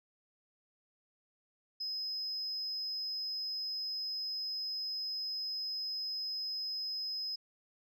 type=tone; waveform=sine; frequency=5080 Hz; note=D#8; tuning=35 cents sharp; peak=-34 dBFS; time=1.8-7.36 s; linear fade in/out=10 ms; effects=tanh soft clip ceiling -32 dBFS